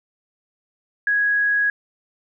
sine tone, 1661.2 Hz, G#6, in tune, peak -16 dBFS, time 1.07-1.7 s, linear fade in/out 2 ms, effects none

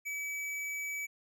square tone, 2289 Hz, D7, 45 cents flat, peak -36 dBFS, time 0.05-1.07 s, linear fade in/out 20 ms, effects none

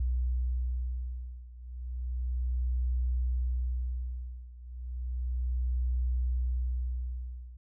sine beating tone pair, 61.74 / 62.07 Hz, B1 / B1, 0 / +9 cents, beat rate 0.33 Hz, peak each -31 / -33 dBFS, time 0-7.57 s, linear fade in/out 5 ms, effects none

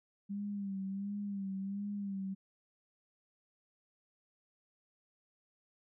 sine tone with vibrato, 198.3 Hz, G3, 20 cents sharp, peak -36 dBFS, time 0.29-2.35 s, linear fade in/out 20 ms, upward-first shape sine, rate 1.4 Hz, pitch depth 54 cents each way, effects none

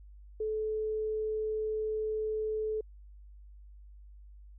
sine tone, 433.3 Hz, A4, 27 cents flat, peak -30 dBFS, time 0.4-2.81 s, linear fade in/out 5 ms, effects added 50 Hz sine -49 dBFS peak until 4.58 s

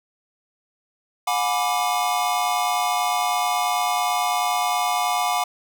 square chord, G# half-diminished seventh, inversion third, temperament equal with one note detuned, 721.4 / 830.6 / 987.8 / 1174.7 Hz, F#5 / G#5 / B5 / D6, -44 / 0 / 0 / 0 cents, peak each -24 / -28 / -28 / -27 dBFS, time 1.27-5.44 s, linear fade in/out 5 ms, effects none

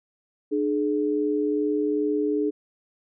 sine tone pair together, 299.8 / 422.3 Hz, D4 / G#4, +36 / +29 cents, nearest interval tritone, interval 593 cents, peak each -24 dBFS, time 0.51-2.51 s, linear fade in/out 20 ms, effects none

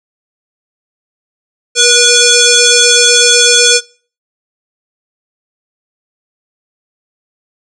sine tone with frequency modulation, 1459 Hz, F#6, 25 cents flat, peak -4 dBFS, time 1.75-3.81 s, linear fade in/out 50 ms, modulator 970 Hz, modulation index 6.6, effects noise-tail reverb RT60 0.4 s tail -22 dB re dry

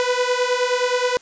sawtooth beating tone pair, 491.9 / 501.4 Hz, B4 / B4, -7 / +26 cents, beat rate 9.5 Hz, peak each -17 dBFS, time 0-1.17 s, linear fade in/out 0 ms, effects white hiss -50 dBFS RMS until 1.21 s + resampled to 16000 Hz

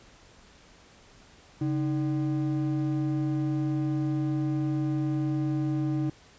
triangle ring-modulated tone, 225 Hz, A3, 39 cents sharp, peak -20 dBFS, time 1.61-6.1 s, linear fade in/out 5 ms, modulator 86 Hz, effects pink hiss -55 dBFS RMS until 6.38 s + resampled to 16000 Hz

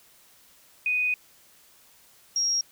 sine tone pair in turn, 2489 / 5604 Hz, D#7 / F8, 0 / +5 cents, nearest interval octave + major second, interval 1405 cents, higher second, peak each -22 dBFS, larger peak neither, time 0.86-1.14 / 2.36-2.61 s, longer first, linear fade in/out 2 ms, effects white hiss -57 dBFS RMS until 2.71 s

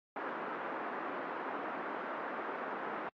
white band-pass noise, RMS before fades -40 dBFS, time 0.16-3.09 s, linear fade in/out 2 ms, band 240 to 1500 Hz, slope 24 dB/octave, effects AAC 48 kbps

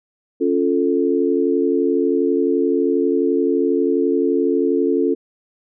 sine chord, Db augmented, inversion none, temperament equal, 277.2 / 349.2 / 440 Hz, Db4 / F4 / A4, 0 / 0 / 0 cents, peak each -19 dBFS, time 0.4-5.15 s, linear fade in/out 20 ms, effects none

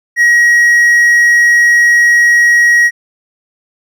triangle tone, 1900 Hz, A#6, 33 cents sharp, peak -3 dBFS, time 0.16-2.91 s, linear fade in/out 50 ms, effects none

